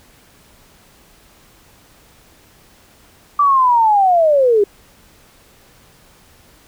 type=linear sweep; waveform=sine; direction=down; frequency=1174.7 to 392 Hz; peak=-9 dBFS; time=3.39-4.64 s; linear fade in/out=5 ms; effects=pink hiss -49 dBFS RMS until 6.67 s